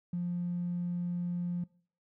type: tone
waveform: triangle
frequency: 175.4 Hz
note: F3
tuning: 8 cents sharp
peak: -27 dBFS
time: 0.13-1.64 s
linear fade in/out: 5 ms
effects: noise-tail reverb RT60 0.5 s tail -26 dB re dry + tanh soft clip ceiling -29 dBFS